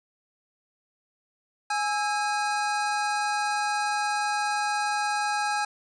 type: tone cluster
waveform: square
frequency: 834 / 1313 / 1624 Hz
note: G#5 / E6 / G#6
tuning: +7 / -7 / -39 cents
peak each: -27 / -34 / -32 dBFS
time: 1.7-5.65 s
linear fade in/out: 5 ms
effects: resampled to 22050 Hz + 10-bit